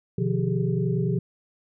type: tone cluster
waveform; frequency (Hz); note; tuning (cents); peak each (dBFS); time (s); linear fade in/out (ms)
sine; 127.1 / 150.8 / 173.9 / 392.2 / 422.6; C3 / D3 / F3 / G4 / G#4; -50 / +46 / -7 / +1 / +30; -26 / -29 / -26 / -30 / -34; 0.18-1.19; 5
effects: none